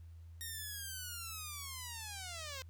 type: linear sweep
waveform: 5% pulse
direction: down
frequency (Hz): 1864.7 to 512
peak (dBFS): -32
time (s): 0.41-2.62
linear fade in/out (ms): 0
effects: added 83 Hz sine -50 dBFS peak until 2.69 s + pink hiss -75 dBFS RMS until 2.69 s